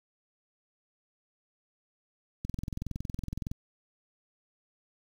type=click train; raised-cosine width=5 ms; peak=-22 dBFS; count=24; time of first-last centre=2.45-3.515 s; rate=21.6 Hz; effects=8-bit